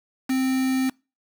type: tone with quantisation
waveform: triangle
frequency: 261.6 Hz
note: C4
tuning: in tune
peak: -18 dBFS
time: 0.29-0.9 s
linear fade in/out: 10 ms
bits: 5
effects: noise-tail reverb RT60 0.3 s tail -26 dB re dry